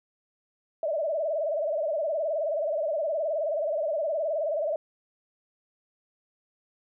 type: tone with vibrato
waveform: sine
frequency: 618 Hz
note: D#5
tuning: 12 cents flat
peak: -25 dBFS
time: 0.83-4.76 s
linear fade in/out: 2 ms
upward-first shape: sine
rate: 19 Hz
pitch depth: 130 cents each way
effects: none